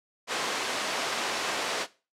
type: band-pass noise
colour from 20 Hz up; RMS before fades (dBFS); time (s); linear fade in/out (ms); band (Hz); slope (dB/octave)
pink; -31; 0.27-1.87; 50; 480 to 6200; 12
effects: noise-tail reverb RT60 0.3 s tail -17 dB re dry + low-pass 12000 Hz 12 dB/octave